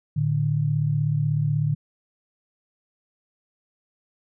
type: tone pair together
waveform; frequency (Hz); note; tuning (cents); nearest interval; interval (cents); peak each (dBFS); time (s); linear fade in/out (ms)
sine; 112.71 / 149; A2 / D3; +42 / +25; perfect fourth; 483; -25 / -21; 0.16-1.75; 10
effects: none